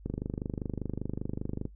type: click train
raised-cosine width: 3 ms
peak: -20 dBFS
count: 41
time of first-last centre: 0.06-1.654 s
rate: 25.1 Hz
effects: noise-tail reverb RT60 0.1 s tail -17 dB re dry + added 50 Hz sine -48 dBFS peak until 1.75 s